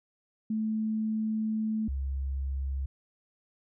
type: tone pair in turn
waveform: sine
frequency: 218.2 / 67.67 Hz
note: A3 / C#2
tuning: -14 / -41 cents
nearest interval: octave + minor sixth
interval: 2027 cents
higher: first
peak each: -27 / -29 dBFS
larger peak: first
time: 0.5-1.88 / 1.88-2.86 s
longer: first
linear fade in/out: 5 ms
effects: none